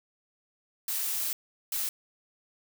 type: noise bursts at uneven times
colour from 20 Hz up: blue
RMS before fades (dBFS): -31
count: 2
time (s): 0.88-1.33 / 1.72-1.89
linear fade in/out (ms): 2
effects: none